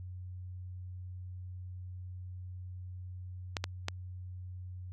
clicks, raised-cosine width 0.2 ms, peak -15 dBFS, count 3, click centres 3.568 / 3.641 / 3.884 s, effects added 91 Hz sine -41 dBFS peak until 4.92 s

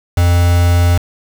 triangle tone with quantisation, 87.31 Hz, F2, in tune, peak -6 dBFS, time 0.17-0.98 s, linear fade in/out 5 ms, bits 3, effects none

